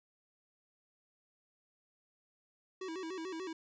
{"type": "tone with vibrato", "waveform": "square", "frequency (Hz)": 349.2, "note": "F4", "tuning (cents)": 0, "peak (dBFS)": -40, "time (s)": [2.81, 3.53], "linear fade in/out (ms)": 5, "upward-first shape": "square", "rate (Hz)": 6.8, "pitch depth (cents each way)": 130, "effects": ["resampled to 16000 Hz", "13-bit"]}